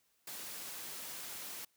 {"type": "high-pass noise", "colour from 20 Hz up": "white", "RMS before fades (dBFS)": -45, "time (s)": [0.27, 1.65], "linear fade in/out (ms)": 5, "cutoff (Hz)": 130, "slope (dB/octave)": 12, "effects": ["white hiss -75 dBFS RMS until 1.76 s"]}